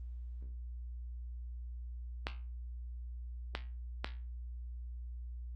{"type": "clicks", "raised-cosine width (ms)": 0.3, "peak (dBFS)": -18, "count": 3, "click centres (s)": [2.269, 3.551, 4.045], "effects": ["added 60 Hz sine -41 dBFS peak until 5.55 s", "Opus 24 kbps"]}